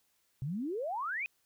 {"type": "exponential sweep", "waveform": "sine", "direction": "up", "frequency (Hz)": [125, 2573], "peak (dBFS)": -33, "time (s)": [0.42, 1.26], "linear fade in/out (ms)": 0, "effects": ["white hiss -74 dBFS RMS until 1.45 s"]}